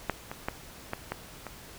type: clicks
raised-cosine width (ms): 0.5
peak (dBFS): -11 / -21 / -14 / -16 / -16 / -22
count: 6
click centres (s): 0.097 / 0.315 / 0.485 / 0.934 / 1.12 / 1.467
effects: pink hiss -48 dBFS RMS until 1.78 s